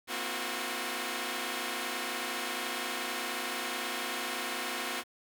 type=tone cluster; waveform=5% pulse; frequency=233.8 / 261.7 / 332.4 / 363.6 / 1076 Hz; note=A#3 / C4 / E4 / F#4 / C6; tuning=+5 / 0 / +15 / -30 / +48 cents; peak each=-29 / -28 / -30 / -26 / -32 dBFS; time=0.07-5.04 s; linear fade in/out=50 ms; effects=10-bit